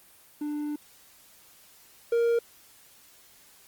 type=tone pair in turn; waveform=triangle; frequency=296.5 / 467.7 Hz; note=D4 / A#4; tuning=+17 / +6 cents; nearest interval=minor sixth; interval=789 cents; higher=second; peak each=-27 / -19 dBFS; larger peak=second; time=0.41-0.76 / 2.12-2.39 s; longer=first; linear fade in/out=5 ms; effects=white hiss -56 dBFS RMS until 3.67 s + Opus 24 kbps